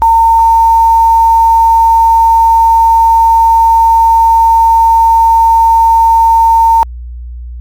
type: tone with quantisation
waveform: sine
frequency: 910 Hz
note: A#5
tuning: 42 cents flat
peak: -3 dBFS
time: 0.02-6.83 s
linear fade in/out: 0 ms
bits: 5
effects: added 60 Hz sine -21 dBFS peak until 7.6 s + Opus 24 kbps